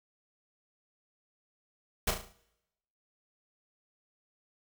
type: noise with echo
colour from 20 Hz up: pink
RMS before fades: -28 dBFS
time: 2.07-2.11 s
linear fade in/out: 5 ms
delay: 36 ms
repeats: 6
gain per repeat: -6 dB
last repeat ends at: 2.326 s
effects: noise-tail reverb RT60 0.9 s tail -21 dB re dry